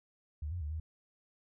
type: tone with pitch steps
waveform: sine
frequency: 75.2 / 88.4 / 74.6 / 79.2 Hz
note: D2 / F2 / D2 / D#2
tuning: +42 / +22 / +28 / +31 cents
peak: -35 dBFS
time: 0.42-0.8 s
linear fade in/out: 5 ms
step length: 95 ms
effects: none